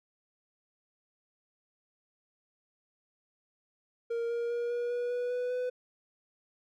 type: tone with pitch steps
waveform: triangle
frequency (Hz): 466.2 / 470.8 / 475.4 / 480.1 / 484.9 / 489.7 / 494.5 / 499.4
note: A#4 / A#4 / A#4 / B4 / B4 / B4 / B4 / B4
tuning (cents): 0 / +17 / +34 / -49 / -32 / -15 / +2 / +19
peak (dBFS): -28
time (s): 4.1-5.7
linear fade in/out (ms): 10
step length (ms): 200
effects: none